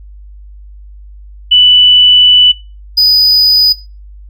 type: tone pair in turn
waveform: sine / triangle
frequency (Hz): 2976 / 4972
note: F#7 / D#8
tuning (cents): +9 / -2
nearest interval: major sixth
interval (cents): 889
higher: second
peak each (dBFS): -3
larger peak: neither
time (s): 1.51-2.52 / 2.97-3.73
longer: first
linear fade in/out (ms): 10
effects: noise-tail reverb RT60 0.3 s tail -19 dB re dry + added 50 Hz sine -30 dBFS peak until 4.29 s